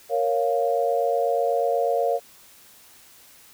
sine chord, Bb minor, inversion none, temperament equal, 466.2 / 554.4 / 698.5 Hz, Bb4 / Db5 / F5, 0 / 0 / 0 cents, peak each -24 dBFS, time 0.09-2.2 s, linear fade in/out 50 ms, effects white hiss -51 dBFS RMS until 3.53 s

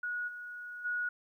sine tone with level steps, 1456 Hz, F#6, 28 cents flat, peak -33 / -41 / -31 dBFS, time 0.03-1.09 s, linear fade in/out 5 ms, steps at 0.27 / 0.84 s, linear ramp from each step 20 ms, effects 12-bit

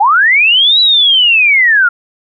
sine linear two-way sweep, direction up then down, 765 to 3967 to 1373 Hz, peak -5 dBFS, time 0-1.89 s, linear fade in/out 10 ms, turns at 0.8 s, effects none

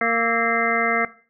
harmonic tone with a mistuned harmonic, 231 Hz, A#3, 16 cents flat, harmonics 1 / 2 / 3 / 5 / 6 / 7 / 8 / 9, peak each -28 / -26 / -25 / -29 / -26 / -28 / -29 / -24 dBFS, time 0.01-1.05 s, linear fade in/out 2 ms, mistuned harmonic 6, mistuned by -88 cents, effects noise-tail reverb RT60 0.4 s tail -17 dB re dry

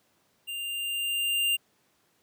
square tone with level ramp, 2794 Hz, F7, in tune, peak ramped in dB -34 to -23 dBFS, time 0.47-1.57 s, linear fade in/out 20 ms, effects pink hiss -68 dBFS RMS until 2.22 s + high-pass 150 Hz 12 dB/octave

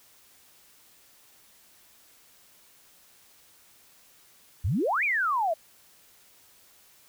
sine exponential two-way sweep, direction up then down, 73.42 to 2501 to 618 Hz, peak -23 dBFS, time 4.64-5.54 s, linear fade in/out 10 ms, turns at 5.04 s, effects white hiss -58 dBFS RMS until 7.08 s

